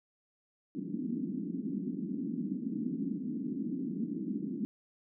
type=band-pass noise; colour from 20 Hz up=white; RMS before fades=-36 dBFS; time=0.75-4.65 s; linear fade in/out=0 ms; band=180 to 300 Hz; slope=48 dB/octave; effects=none